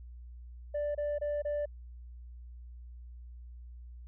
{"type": "tone bursts", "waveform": "sine", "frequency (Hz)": 587.3, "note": "D5", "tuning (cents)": 0, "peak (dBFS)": -28, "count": 4, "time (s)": [0.74, 1.658], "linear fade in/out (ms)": 10, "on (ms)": 210, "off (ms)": 26, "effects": ["tanh soft clip ceiling -29 dBFS", "added 60 Hz sine -45 dBFS peak until 4.07 s"]}